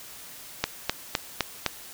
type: click train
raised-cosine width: 0.2 ms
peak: -5 dBFS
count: 5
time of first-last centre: 0.64-1.663 s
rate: 3.91 Hz
effects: white hiss -44 dBFS RMS until 1.93 s